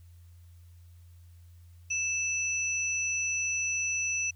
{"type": "tone pair together", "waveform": "sine", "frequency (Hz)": [2637, 5927], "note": ["E7", "F#8"], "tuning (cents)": [0, 2], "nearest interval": "octave + major second", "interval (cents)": 1402, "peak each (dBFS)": [-30, -31], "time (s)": [1.9, 4.31], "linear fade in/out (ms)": 10, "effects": ["added 86 Hz sine -50 dBFS peak until 4.35 s", "white hiss -69 dBFS RMS until 4.35 s"]}